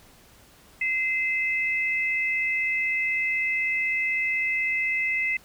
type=tone pair together; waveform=sine; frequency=2064 / 2600 Hz; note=C7 / E7; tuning=-24 / -24 cents; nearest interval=major third; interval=400 cents; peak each=-24 / -28 dBFS; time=0.81-5.37 s; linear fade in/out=5 ms; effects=pink hiss -54 dBFS RMS until 5.44 s